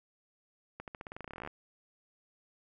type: accelerating click train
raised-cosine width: 0.5 ms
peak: -27 dBFS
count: 20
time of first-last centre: 0.8-1.475 s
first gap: 78 ms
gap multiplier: 0.9
effects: none